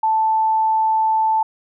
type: tone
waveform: sine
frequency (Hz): 880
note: A5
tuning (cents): 0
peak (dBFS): -14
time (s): 0.03-1.43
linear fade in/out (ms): 5
effects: none